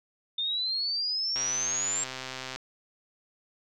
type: exponential sweep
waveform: sine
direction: up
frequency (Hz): 3600 to 7500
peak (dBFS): -27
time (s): 0.38-2.04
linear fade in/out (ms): 5
type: click train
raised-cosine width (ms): 0.2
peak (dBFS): -19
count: 157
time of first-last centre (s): 1.36-2.56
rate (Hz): 130
effects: none